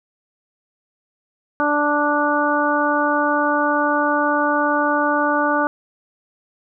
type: harmonic tone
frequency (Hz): 293.7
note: D4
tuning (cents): 0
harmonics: 1 / 2 / 3 / 4 / 5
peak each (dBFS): -22 / -22 / -22 / -22 / -22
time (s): 1.6-5.67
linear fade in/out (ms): 0
effects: none